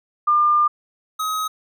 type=tone pair in turn; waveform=sine / square; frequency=1200 / 1267.3 Hz; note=D6 / D#6; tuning=+37 / +31 cents; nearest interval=minor second; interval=94 cents; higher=second; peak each=-13 / -22 dBFS; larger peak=first; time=0.27-0.68 / 1.19-1.48 s; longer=first; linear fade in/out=10 ms; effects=none